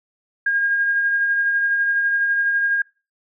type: tone with tremolo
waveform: sine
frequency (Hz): 1622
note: G#6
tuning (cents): -41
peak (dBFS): -15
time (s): 0.46-2.82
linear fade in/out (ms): 5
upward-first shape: sine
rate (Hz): 12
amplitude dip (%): 30
effects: noise-tail reverb RT60 0.3 s tail -24 dB re dry